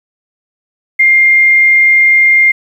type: tone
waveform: sine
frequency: 2112 Hz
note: C7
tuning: 16 cents sharp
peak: -4 dBFS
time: 0.99-2.52 s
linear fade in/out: 10 ms
effects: 7-bit